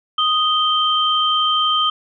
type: tone pair together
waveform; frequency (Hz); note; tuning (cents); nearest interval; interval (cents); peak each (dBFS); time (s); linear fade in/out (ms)
sine; 1244.5 / 3132; D#6 / G7; 0 / -2; octave + major third; 1598; -17; 0.18-1.9; 5
effects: none